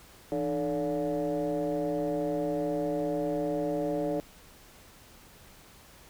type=tone with frequency modulation; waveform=sine; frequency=438.8 Hz; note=A4; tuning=5 cents flat; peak=-26 dBFS; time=0.32-4.2 s; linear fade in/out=0 ms; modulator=136 Hz; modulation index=1.6; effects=tanh soft clip ceiling -23 dBFS + pink hiss -54 dBFS RMS until 6.09 s